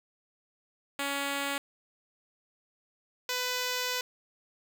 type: tone pair in turn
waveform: 5% pulse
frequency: 280.3 / 499.4 Hz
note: C#4 / B4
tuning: +19 / +19 cents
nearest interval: minor seventh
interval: 1000 cents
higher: second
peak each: -19 / -18 dBFS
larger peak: second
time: 0.99-1.58 / 3.29-4.01 s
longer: second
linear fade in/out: 2 ms
effects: none